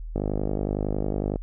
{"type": "click train", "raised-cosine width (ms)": 2, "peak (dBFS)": -13, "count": 62, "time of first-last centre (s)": [0.16, 1.358], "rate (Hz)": 50.9, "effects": ["added 40 Hz sine -32 dBFS peak until 1.42 s"]}